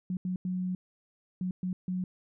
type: tone bursts at uneven times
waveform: sine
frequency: 183.1 Hz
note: F#3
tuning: 18 cents flat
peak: -29 dBFS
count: 6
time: 0.1-0.17 / 0.25-0.36 / 0.45-0.75 / 1.41-1.51 / 1.63-1.73 / 1.88-2.04 s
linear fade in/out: 2 ms
effects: none